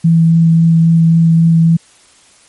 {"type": "tone with vibrato", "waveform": "sine", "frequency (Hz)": 164.81, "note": "E3", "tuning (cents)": 0, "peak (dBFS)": -5, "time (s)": [0.04, 1.77], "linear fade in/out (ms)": 10, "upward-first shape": "triangle", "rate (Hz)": 3.7, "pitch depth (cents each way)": 11, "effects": ["white hiss -46 dBFS RMS until 2.48 s", "MP3 48 kbps"]}